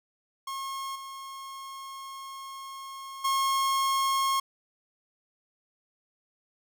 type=tone with level steps; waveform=45% pulse; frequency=1082 Hz; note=C#6; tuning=42 cents flat; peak=-33 / -39 / -24 dBFS; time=0.47-4.4 s; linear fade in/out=5 ms; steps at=0.95 / 3.24 s; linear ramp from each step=10 ms; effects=none